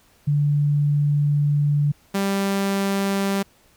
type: tone pair in turn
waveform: sine / sawtooth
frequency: 145.8 / 196.95 Hz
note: D3 / G3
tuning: -12 / +8 cents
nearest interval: perfect fourth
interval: 520 cents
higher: second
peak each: -16 dBFS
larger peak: neither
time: 0.27-1.92 / 2.14-3.43 s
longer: first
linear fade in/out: 10 ms
effects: pink hiss -57 dBFS RMS until 3.76 s